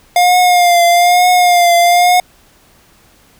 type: tone with vibrato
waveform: square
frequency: 707 Hz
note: F5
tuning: 21 cents sharp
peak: -7 dBFS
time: 0.16-2.2 s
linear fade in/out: 2 ms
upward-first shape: triangle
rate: 1.1 Hz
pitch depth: 48 cents each way
effects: pink hiss -48 dBFS RMS until 3.39 s